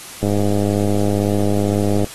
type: click train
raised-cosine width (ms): 2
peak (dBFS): -6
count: 186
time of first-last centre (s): 0.23-2.044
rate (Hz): 102
effects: white hiss -35 dBFS RMS until 2.14 s + AAC 32 kbps